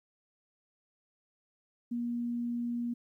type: tone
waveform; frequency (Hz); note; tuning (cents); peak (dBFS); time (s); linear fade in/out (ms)
sine; 238.4; A#3; +39; -31; 1.91-2.94; 10
effects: 12-bit